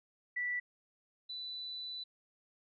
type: tone pair in turn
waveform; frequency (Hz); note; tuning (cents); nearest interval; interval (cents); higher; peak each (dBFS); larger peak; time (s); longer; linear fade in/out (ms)
sine; 1964 / 3982; B6 / B7; -10 / +14; octave; 1224; second; -33 / -40; first; 0.36-0.6 / 1.29-2.04; second; 10
effects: none